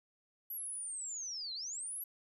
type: linear two-way sweep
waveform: sine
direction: down then up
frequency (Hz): 11840 to 3951 to 11840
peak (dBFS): -39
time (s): 0.5-2.04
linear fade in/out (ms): 5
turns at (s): 1.54
effects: none